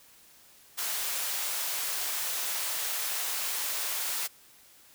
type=high-pass noise; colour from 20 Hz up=white; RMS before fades=-32 dBFS; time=0.77-4.28 s; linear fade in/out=20 ms; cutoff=620 Hz; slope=12 dB/octave; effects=white hiss -57 dBFS RMS until 4.94 s